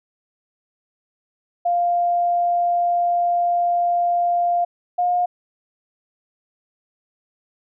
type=tone pair in turn; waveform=sine; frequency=698.5 / 712.4 Hz; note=F5 / F5; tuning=0 / +34 cents; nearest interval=unison; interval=34 cents; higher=second; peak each=-16 dBFS; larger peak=neither; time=1.65-4.65 / 4.98-5.26 s; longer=first; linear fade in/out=10 ms; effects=none